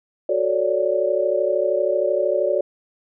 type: chord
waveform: sine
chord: D major seventh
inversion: first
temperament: equal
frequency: 370 / 440 / 554.4 / 587.3 Hz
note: F#4 / A4 / C#5 / D5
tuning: 0 / 0 / 0 / 0 cents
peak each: -24 / -26 / -22 / -21 dBFS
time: 0.29-2.61 s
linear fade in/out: 5 ms
effects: none